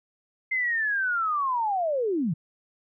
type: linear sweep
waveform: sine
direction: down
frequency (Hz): 2093 to 140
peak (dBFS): -23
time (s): 0.51-2.34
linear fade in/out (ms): 10
effects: none